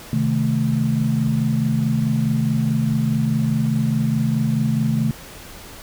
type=chord; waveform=sine; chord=A diminished; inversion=first; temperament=equal; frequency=130.81 / 155.56 / 220 Hz; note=C3 / Eb3 / A3; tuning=0 / 0 / 0 cents; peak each=-21 / -22 / -20 dBFS; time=0.13-5.11 s; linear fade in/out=2 ms; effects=pink hiss -39 dBFS RMS until 5.82 s